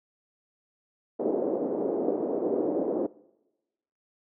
pink band-pass noise, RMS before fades -28 dBFS, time 1.19-3.07 s, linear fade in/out 10 ms, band 300 to 530 Hz, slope 24 dB/octave, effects noise-tail reverb RT60 1.0 s tail -22 dB re dry

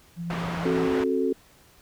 sine tone with tremolo, 170.3 Hz, F3, 43 cents flat, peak -28 dBFS, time 0.16-0.9 s, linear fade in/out 50 ms, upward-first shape sine, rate 9.4 Hz, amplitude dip 25%
white low-pass noise, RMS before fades -33 dBFS, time 0.3-1.04 s, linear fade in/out 2 ms, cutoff 1400 Hz, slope 12 dB/octave
sine chord, F# diminished, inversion second, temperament equal with one note detuned, 267.3 / 370 / 440 Hz, C4 / F#4 / A4, +37 / 0 / 0 cents, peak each -26 dBFS, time 0.65-1.33 s, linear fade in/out 5 ms
effects pink hiss -56 dBFS RMS until 1.81 s

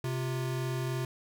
square tone pair together, 130.8 / 349.2 Hz, C3 / F4, 0 / 0 cents, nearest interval octave + perfect fourth, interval 1700 cents, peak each -32 / -39 dBFS, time 0.04-1.05 s, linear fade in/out 2 ms, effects none

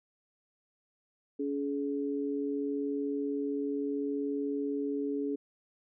sine tone pair together, 282.5 / 423.2 Hz, C#4 / G#4, +33 / +33 cents, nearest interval perfect fifth, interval 700 cents, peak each -32 / -34 dBFS, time 1.39-5.36 s, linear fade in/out 10 ms, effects none

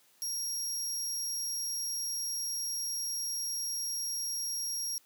25% pulse tone, 5610 Hz, F8, 7 cents sharp, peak -28 dBFS, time 0.22-4.98 s, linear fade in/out 0 ms, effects white hiss -65 dBFS RMS until 5.05 s + high-pass 150 Hz 12 dB/octave

